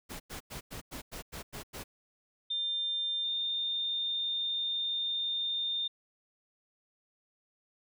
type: noise bursts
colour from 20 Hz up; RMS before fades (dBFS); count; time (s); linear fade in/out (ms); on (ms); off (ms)
pink; -42; 9; 0.09-1.84; 20; 110; 95
type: tone with pitch glide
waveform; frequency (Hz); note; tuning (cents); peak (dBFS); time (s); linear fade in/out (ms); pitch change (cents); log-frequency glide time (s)
sine; 3600 to 3623; A7 to A7; +39 to +50; -30; 2.5-5.88; 10; +11; 3.22-3.29
effects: none